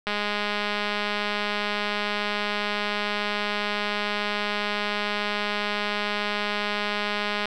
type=click train; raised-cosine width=0.3 ms; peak=-11 dBFS; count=1530; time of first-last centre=0.07-7.456 s; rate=207 Hz; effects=none